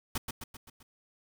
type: noise with echo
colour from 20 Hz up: pink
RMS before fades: -32 dBFS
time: 0.15-0.18 s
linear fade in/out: 5 ms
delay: 130 ms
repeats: 5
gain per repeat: -5 dB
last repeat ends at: 0.83 s
effects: none